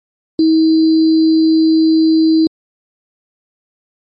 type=tone with sample-and-hold; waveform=sine; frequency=319.7 Hz; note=D#4; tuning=47 cents sharp; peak=-7 dBFS; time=0.39-2.47 s; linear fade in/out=2 ms; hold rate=4410 Hz; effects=MP3 32 kbps